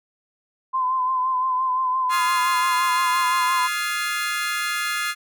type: tone with vibrato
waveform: sine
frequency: 1028 Hz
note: C6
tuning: 31 cents flat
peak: -19 dBFS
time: 0.73-3.68 s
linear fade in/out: 20 ms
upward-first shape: sine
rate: 5.8 Hz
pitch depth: 36 cents each way
type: chord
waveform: 30% pulse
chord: F minor seventh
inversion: third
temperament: equal with one note detuned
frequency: 1244.5 / 1396.9 / 1696.1 / 2093 Hz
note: Eb6 / F6 / Ab6 / C7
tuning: 0 / 0 / +36 / 0 cents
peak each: -26 dBFS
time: 2.09-5.15 s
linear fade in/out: 50 ms
effects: none